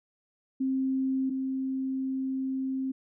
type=tone pair in turn; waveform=sine; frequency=264.5 / 264.5 Hz; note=C4 / C4; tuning=+19 / +19 cents; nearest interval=unison; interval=0 cents; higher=neither; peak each=-25 / -28 dBFS; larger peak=first; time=0.6-1.3 / 1.3-2.92 s; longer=second; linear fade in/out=10 ms; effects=none